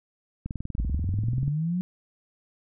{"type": "click train", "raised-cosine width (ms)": 5, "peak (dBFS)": -19, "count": 22, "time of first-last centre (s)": [0.46, 1.479], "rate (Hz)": 20.6}
{"type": "linear sweep", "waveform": "sine", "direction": "up", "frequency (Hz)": [50.3, 185.2], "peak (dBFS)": -24, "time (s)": [0.78, 1.81], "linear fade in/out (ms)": 0}
{"effects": []}